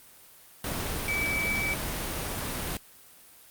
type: tone in noise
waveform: sine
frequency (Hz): 2300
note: D7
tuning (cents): -37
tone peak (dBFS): -27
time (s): 1.08-1.74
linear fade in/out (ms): 2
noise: pink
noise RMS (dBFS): -32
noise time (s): 0.64-2.77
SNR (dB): +2
effects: white hiss -53 dBFS RMS until 3.5 s + Opus 32 kbps